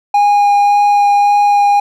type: tone with vibrato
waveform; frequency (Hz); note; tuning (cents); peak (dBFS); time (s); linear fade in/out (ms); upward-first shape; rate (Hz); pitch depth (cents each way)
triangle; 817; G#5; -29; -5; 0.14-1.8; 5; sine; 1.8; 8
effects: none